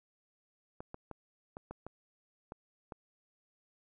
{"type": "clicks", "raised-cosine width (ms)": 1, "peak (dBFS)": -29, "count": 8, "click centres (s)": [0.805, 0.944, 1.113, 1.569, 1.71, 1.866, 2.521, 2.922], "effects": []}